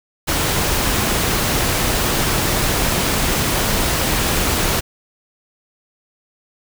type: noise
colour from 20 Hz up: pink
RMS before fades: -18 dBFS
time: 0.27-4.81 s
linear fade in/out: 20 ms
effects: none